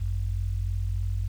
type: tone pair together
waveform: sine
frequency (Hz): 50.47 / 93.7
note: G#1 / F#2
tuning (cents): -49 / +22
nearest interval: major seventh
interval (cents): 1071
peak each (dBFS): -28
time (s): 0-1.28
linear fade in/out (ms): 10
effects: 9-bit